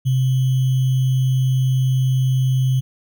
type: tone with sample-and-hold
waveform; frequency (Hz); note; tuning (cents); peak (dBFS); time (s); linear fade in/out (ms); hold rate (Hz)
sine; 130; C3; -11; -14; 0.05-2.81; 20; 3150
effects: none